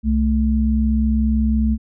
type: tone pair together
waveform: sine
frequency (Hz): 65.2 / 219.3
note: C2 / A3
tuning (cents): -5 / -6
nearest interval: octave + major sixth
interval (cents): 2099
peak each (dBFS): -17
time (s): 0.03-1.78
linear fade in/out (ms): 50
effects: none